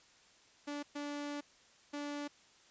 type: tone bursts at uneven times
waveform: sawtooth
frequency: 290.2 Hz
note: D4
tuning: 21 cents flat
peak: -35 dBFS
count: 3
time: 0.67-0.83 / 0.95-1.41 / 1.93-2.28 s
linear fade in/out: 10 ms
effects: white hiss -64 dBFS RMS until 2.7 s + resampled to 16000 Hz